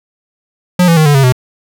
square tone with pitch steps, 179.3 / 167.29 / 156.09 / 145.64 / 135.88 / 126.78 Hz, F3 / E3 / D#3 / D3 / C#3 / B2, +46 / +26 / +6 / -14 / -34 / +46 cents, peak -6 dBFS, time 0.79-1.324 s, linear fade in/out 5 ms, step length 89 ms, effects none

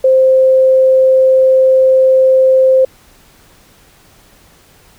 sine tone, 523.3 Hz, C5, in tune, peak -5 dBFS, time 0.04-2.85 s, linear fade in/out 5 ms, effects pink hiss -46 dBFS RMS until 4.98 s

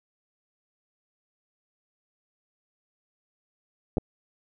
clicks, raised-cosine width 2 ms, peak -13 dBFS, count 2, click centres 3.971 / 3.982 s, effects none

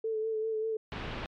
sine tone with vibrato, 440 Hz, A4, in tune, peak -29 dBFS, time 0.04-0.77 s, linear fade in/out 5 ms, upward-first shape sine, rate 5.1 Hz, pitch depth 28 cents each way
pink low-pass noise, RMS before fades -38 dBFS, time 0.92-1.26 s, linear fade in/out 0 ms, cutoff 3500 Hz, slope 24 dB/octave
effects MP3 64 kbps

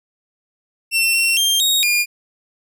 sawtooth tone with pitch steps, 2702 / 2720 / 3187 / 3761 / 2419 Hz, E7 / F7 / G7 / A#7 / D#7, +42 / -46 / +28 / +15 / -49 cents, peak -11 dBFS, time 0.91-2.06 s, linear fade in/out 50 ms, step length 230 ms, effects none

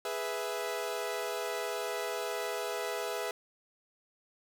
sawtooth chord, E major, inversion first, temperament equal, 415.3 / 493.9 / 659.3 Hz, G#4 / B4 / E5, 0 / 0 / 0 cents, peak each -34 dBFS, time 0.05-3.31 s, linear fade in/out 2 ms, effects none

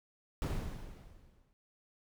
brown noise with exponential decay, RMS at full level -31 dBFS, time 0.42-1.53 s, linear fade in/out 0 ms, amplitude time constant 240 ms, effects none

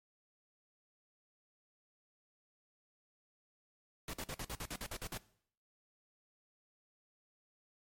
pink noise bursts, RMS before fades -42 dBFS, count 11, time 4.08-5.175 s, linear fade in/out 2 ms, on 55 ms, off 49 ms, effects noise-tail reverb RT60 0.6 s tail -19 dB re dry + MP3 64 kbps

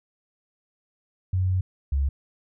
sine tone pair in turn, 92.8 / 69.12 Hz, F#2 / C#2, +6 / -4 cents, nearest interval perfect fourth, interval 510 cents, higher first, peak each -20 dBFS, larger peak neither, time 1.33-1.61 / 1.92-2.09 s, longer first, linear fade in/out 5 ms, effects none

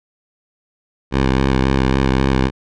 10% pulse tone with vibrato, 66.2 Hz, C2, 21 cents sharp, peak -5 dBFS, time 1.11-2.51 s, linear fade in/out 50 ms, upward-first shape square, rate 3.7 Hz, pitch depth 25 cents each way, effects low-pass 4000 Hz 12 dB/octave

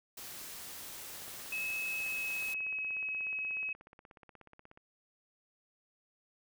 white noise, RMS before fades -46 dBFS, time 0.17-2.54 s, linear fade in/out 5 ms
click train, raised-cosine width 0.5 ms, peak -39 dBFS, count 61, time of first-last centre 1.16-4.774 s, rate 16.6 Hz
sine tone with pitch glide, 2583 to 2558 Hz, E7 to D#7, -36 to +47 cents, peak -34 dBFS, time 1.52-3.73 s, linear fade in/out 5 ms, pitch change -17 cents, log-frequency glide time 1.77-2.69 s
effects none

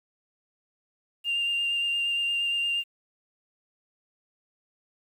sine tone with vibrato, 2794 Hz, F7, in tune, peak -23 dBFS, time 1.24-2.84 s, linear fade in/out 50 ms, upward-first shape sine, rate 8.6 Hz, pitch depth 13 cents each way, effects tanh soft clip ceiling -21 dBFS + 9-bit

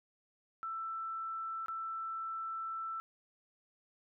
sine tone with dropouts, 1329 Hz, E6, 14 cents sharp, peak -37 dBFS, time 0.63-3 s, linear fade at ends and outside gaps 0 ms, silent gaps 1.66-1.683 s, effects none

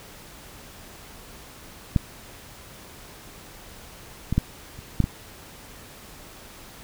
clicks, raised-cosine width 5 ms, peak -6 / -11 / -6 / -27 / -6 / -11 dBFS, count 6, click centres 1.962 / 4.326 / 4.38 / 4.79 / 5.003 / 5.041 s, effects pink hiss -45 dBFS RMS until 6.83 s

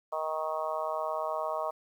harmonic tone, 157.1 Hz, D#3, 17 cents sharp, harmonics 3 / 4 / 5 / 6 / 7 / 8, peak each -42 / -33 / -39 / -38 / -36 / -43 dBFS, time 0.12-1.71 s, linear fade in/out 10 ms, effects 10-bit

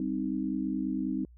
sine chord, C minor, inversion second, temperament equal, 196 / 261.6 / 311.1 Hz, G3 / C4 / Eb4, 0 / 0 / 0 cents, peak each -34 / -32 / -33 dBFS, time 0-1.25 s, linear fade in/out 2 ms, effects added 60 Hz sine -51 dBFS peak until 1.37 s

